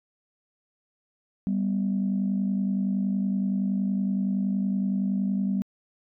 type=tone pair together; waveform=sine; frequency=195.2 / 245.9 Hz; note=G3 / B3; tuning=-7 / -7 cents; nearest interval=major third; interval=400 cents; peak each=-23 / -29 dBFS; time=1.47-5.62 s; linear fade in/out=0 ms; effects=tanh soft clip ceiling -17 dBFS